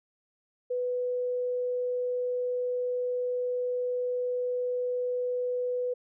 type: tone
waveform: sine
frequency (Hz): 495.7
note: B4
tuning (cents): +6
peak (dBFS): -27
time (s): 0.7-5.94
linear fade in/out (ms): 10
effects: none